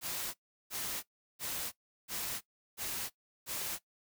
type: noise bursts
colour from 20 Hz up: white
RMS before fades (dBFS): -38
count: 6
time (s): 0.01-3.79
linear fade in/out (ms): 50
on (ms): 330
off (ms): 360
effects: noise-tail reverb RT60 0.1 s tail -18 dB re dry